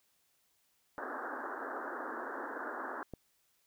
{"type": "band-pass noise", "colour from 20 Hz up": "white", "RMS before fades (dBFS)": -41, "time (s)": [0.98, 3.03], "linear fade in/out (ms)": 0, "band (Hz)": [240, 1700], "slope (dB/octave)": 96}
{"type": "click", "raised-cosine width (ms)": 2, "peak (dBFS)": -29, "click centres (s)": 3.137}
{"effects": ["white hiss -74 dBFS RMS until 3.66 s"]}